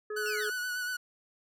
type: harmonic tone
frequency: 424 Hz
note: G#4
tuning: 36 cents sharp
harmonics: 1 / 3 / 4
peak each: -34 / -44 / -46 dBFS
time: 0.1-0.5 s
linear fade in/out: 5 ms
type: tone with vibrato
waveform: 45% pulse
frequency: 1480 Hz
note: F#6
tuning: in tune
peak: -32 dBFS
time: 0.16-0.97 s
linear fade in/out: 10 ms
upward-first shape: sine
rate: 8.4 Hz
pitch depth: 28 cents each way
type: linear sweep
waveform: 25% pulse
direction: down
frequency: 2813 to 1430 Hz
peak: -34 dBFS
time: 0.26-0.49 s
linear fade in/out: 0 ms
effects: none